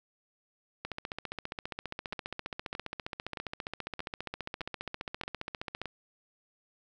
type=two click trains; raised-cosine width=0.3 ms; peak=-20 / -21 dBFS; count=75 / 7; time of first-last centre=0.85-5.816 / 2.13-5.857 s; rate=14.9 / 1.61 Hz; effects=none